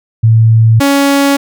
sine / sawtooth tone pair in turn, 112.5 / 279.6 Hz, A2 / C#4, +39 / +15 cents, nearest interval octave + major third, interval 1576 cents, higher second, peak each -3 dBFS, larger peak neither, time 0.23-0.8 / 0.8-1.37 s, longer neither, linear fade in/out 10 ms, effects none

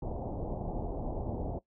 pink low-pass noise, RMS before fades -36 dBFS, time 0.02-1.59 s, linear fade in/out 5 ms, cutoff 840 Hz, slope 48 dB/octave, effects noise-tail reverb RT60 0.1 s tail -18 dB re dry

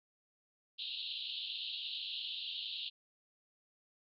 white band-pass noise, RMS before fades -42 dBFS, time 0.78-2.9 s, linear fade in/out 20 ms, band 2800 to 4200 Hz, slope 96 dB/octave, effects none

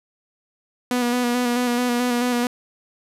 sawtooth tone with vibrato, 244.1 Hz, B3, 20 cents flat, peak -15 dBFS, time 0.91-2.47 s, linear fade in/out 2 ms, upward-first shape square, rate 4.6 Hz, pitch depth 24 cents each way, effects resampled to 32000 Hz

